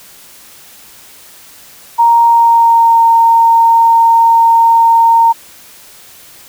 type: tone with pitch glide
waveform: sine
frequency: 932.3 to 918.9 Hz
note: A#5 to A#5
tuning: 0 to -25 cents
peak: -4 dBFS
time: 1.98-5.33 s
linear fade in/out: 20 ms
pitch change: -25 cents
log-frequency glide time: 2.24-3 s
effects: white hiss -38 dBFS RMS until 6.48 s